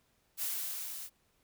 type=noise with level ramp; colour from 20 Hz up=blue; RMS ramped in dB=-34 to -44 dBFS; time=0.37-1.1 s; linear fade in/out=50 ms; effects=pink hiss -73 dBFS RMS until 1.43 s